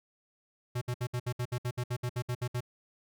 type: tone bursts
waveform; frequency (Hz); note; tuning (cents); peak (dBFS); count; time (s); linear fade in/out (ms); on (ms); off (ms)
square; 123; B2; -7; -31; 15; 0.75-2.607; 10; 65; 63
effects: none